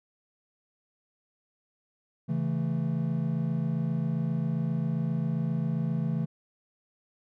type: chord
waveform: triangle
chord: A major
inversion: first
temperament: just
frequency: 137.5 / 165 / 220 Hz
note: C#3 / E3 / A3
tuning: -14 / +2 / 0 cents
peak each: -29 / -27 / -31 dBFS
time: 2.28-6.26 s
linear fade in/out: 20 ms
effects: none